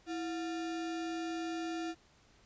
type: tone with sample-and-hold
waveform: sine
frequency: 329.6 Hz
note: E4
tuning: in tune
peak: -35 dBFS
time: 0.06-1.95 s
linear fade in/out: 50 ms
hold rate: 1050 Hz
effects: pink hiss -65 dBFS RMS until 2.45 s + resampled to 16000 Hz